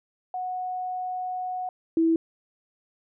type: tone pair in turn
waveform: sine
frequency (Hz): 735 / 327.4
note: F#5 / E4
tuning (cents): -12 / -12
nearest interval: octave + major second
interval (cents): 1400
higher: first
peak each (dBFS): -28 / -18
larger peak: second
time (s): 0.34-1.69 / 1.97-2.16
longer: first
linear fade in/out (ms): 2
effects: none